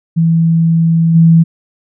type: tone with level steps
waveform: sine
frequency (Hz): 164.81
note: E3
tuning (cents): 0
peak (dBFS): -7 / -3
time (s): 0.16-1.44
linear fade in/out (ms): 20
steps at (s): 1.14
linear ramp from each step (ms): 20
effects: none